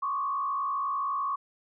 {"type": "tone with frequency modulation", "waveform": "sine", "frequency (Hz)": 1120, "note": "C#6", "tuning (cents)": 18, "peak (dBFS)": -27, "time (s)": [0.02, 1.36], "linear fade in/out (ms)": 10, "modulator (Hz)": 55.8, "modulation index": 0.97, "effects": []}